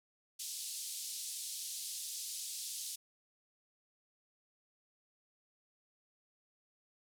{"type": "band-pass noise", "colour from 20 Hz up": "white", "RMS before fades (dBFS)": -43, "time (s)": [0.39, 2.96], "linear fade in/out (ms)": 10, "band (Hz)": [3600, 11000], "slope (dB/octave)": 24, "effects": []}